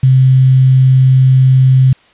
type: tone with quantisation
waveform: sine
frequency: 130.81 Hz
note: C3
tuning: in tune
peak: -4 dBFS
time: 0.03-1.93 s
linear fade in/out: 5 ms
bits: 5
effects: white hiss -47 dBFS RMS until 2.13 s + resampled to 8000 Hz